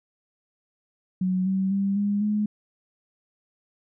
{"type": "tone with pitch steps", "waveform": "sine", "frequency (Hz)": [185, 190.97, 197.14, 203.5, 210.1], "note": ["F#3", "G3", "G3", "G#3", "G#3"], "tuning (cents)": [0, -45, 10, -35, 20], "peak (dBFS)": -21, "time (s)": [1.21, 2.46], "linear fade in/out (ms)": 5, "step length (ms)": 250, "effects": []}